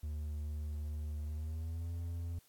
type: tone with pitch glide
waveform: triangle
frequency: 75.2 to 84.9 Hz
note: D2 to F2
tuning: +42 to -48 cents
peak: -35 dBFS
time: 0.03-2.39 s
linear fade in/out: 5 ms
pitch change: +210 cents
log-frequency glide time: 1.26-1.9 s
effects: white hiss -68 dBFS RMS until 2.48 s + AAC 64 kbps